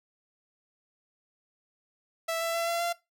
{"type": "tone with pitch steps", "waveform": "sawtooth", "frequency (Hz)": [659.3, 666.2, 673.2, 680.2, 687.3], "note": ["E5", "E5", "E5", "F5", "F5"], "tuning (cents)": [0, 18, 36, -46, -28], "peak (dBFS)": -24, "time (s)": [2.28, 2.93], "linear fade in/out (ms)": 10, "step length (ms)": 130, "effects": ["noise-tail reverb RT60 0.2 s tail -18 dB re dry"]}